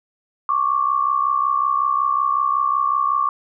sine tone pair together, 1100 / 1165.4 Hz, C#6 / D6, -14 / -14 cents, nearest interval minor second, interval 100 cents, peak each -19 dBFS, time 0.49-3.29 s, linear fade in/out 2 ms, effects none

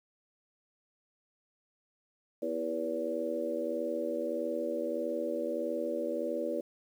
harmonic tone with a mistuned harmonic, 81.6 Hz, E2, 17 cents flat, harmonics 3 / 4 / 5 / 6 / 7, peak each -41 / -37 / -42 / -36 / -35 dBFS, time 2.42-6.61 s, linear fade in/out 5 ms, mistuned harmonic 5, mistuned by -34 cents, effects 10-bit

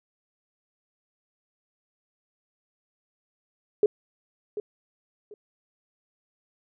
sine tone with echo, 417.5 Hz, G#4, 9 cents sharp, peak -15 dBFS, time 3.83-3.86 s, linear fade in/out 2 ms, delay 740 ms, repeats 2, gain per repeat -13 dB, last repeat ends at 5.34 s, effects none

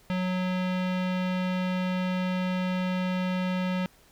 square tone with low-pass filter, 183.6 Hz, F#3, 13 cents flat, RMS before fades -28 dBFS, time 0.1-3.86 s, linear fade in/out 0 ms, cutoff 3000 Hz, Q 1.5, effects pink hiss -59 dBFS RMS until 4.11 s

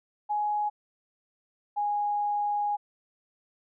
sine tone pair in turn, 836 / 825.9 Hz, G#5 / G#5, +11 / -10 cents, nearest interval unison, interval 21 cents, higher first, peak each -25 dBFS, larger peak neither, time 0.29-0.7 / 1.76-2.77 s, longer second, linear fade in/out 20 ms, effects none

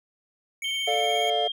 square tone with vibrato, 2217 Hz, C#7, in tune, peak -32 dBFS, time 0.62-1.3 s, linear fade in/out 2 ms, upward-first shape triangle, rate 17 Hz, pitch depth 27 cents each way
sine tone with pitch glide, 3136 to 3204 Hz, G7 to G7, 0 to +37 cents, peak -27 dBFS, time 0.64-1.52 s, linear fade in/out 5 ms, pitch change +37 cents, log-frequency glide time 0.82-1.15 s
triangle chord, D minor, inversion second, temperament just, 440.5 / 587.3 / 704.8 Hz, A4 / D5 / F5, +2 / 0 / +16 cents, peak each -27 / -28 / -23 dBFS, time 0.87-1.48 s, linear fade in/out 10 ms
effects none

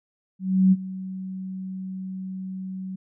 sine tone with ADSR envelope, 188.3 Hz, F#3, 31 cents sharp, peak -12 dBFS, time 0.39-2.96 s, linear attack 330 ms, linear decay 37 ms, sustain -18 dB, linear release 9 ms, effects none

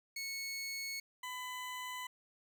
20% pulse tone pair in turn, 2200 / 1003.5 Hz, C#7 / B5, -14 / +27 cents, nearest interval octave + major second, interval 1359 cents, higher first, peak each -34 / -36 dBFS, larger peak first, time 0.16-1 / 1.23-2.07 s, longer neither, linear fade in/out 5 ms, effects none

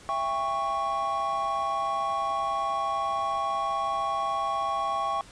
triangle chord, C# diminished, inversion first, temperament just, 665.2 / 798.3 / 1108.7 Hz, E5 / G5 / C#6, +16 / +31 / 0 cents, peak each -32 / -29 / -26 dBFS, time 0.09-5.21 s, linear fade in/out 0 ms, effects pink hiss -50 dBFS RMS until 5.31 s + resampled to 22050 Hz

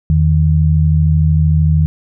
sine tone pair together, 82.41 / 155.56 Hz, E2 / D#3, 0 / 0 cents, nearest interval major seventh, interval 1100 cents, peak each -11 dBFS, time 0.1-1.86 s, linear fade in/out 0 ms, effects none

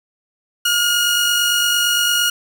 sawtooth tone pair together, 1421.6 / 2892 Hz, F6 / F#7, +30 / -40 cents, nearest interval octave, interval 1230 cents, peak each -14 dBFS, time 0.65-2.3 s, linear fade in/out 5 ms, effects none

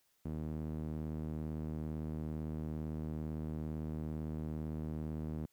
sawtooth tone with band-pass filter, 77.78 Hz, D#2, in tune, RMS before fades -40 dBFS, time 0.25-5.46 s, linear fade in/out 5 ms, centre 210 Hz, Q 1.1, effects white hiss -75 dBFS RMS until 5.52 s

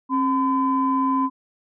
sine tone pair together, 268.5 / 1015.5 Hz, C4 / B5, +45 / +48 cents, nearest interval octave + major seventh, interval 2303 cents, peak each -20 dBFS, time 0.09-1.3 s, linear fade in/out 50 ms, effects tanh soft clip ceiling -10 dBFS

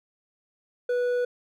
sine tone with hard clipping, 490.7 Hz, B4, 11 cents flat, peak -24 dBFS, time 0.89-1.25 s, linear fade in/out 5 ms, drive 5 dB, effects none

